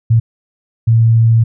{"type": "tone bursts at uneven times", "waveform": "sine", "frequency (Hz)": 114.1, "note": "A#2", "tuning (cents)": -37, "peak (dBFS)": -6, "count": 2, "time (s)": [[0.1, 0.2], [0.87, 1.44]], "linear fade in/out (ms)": 10, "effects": []}